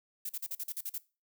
violet noise bursts, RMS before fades -37 dBFS, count 9, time 0.25-0.981 s, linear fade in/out 5 ms, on 43 ms, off 43 ms, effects noise-tail reverb RT60 0.3 s tail -20 dB re dry

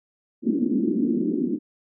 pink band-pass noise, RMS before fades -23 dBFS, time 0.42-1.59 s, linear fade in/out 50 ms, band 210 to 350 Hz, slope 48 dB/octave, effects none

